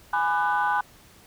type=chord; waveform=sine; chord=G# half-diminished seventh; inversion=none; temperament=just; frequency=830.6 / 996.7 / 1196.1 / 1495.1 Hz; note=G#5 / B5 / D6 / F#6; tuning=0 / +16 / +31 / +18 cents; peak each=-24 / -25 / -30 / -26 dBFS; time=0.13-0.81 s; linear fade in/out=5 ms; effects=tanh soft clip ceiling -14 dBFS + pink hiss -53 dBFS RMS until 1.26 s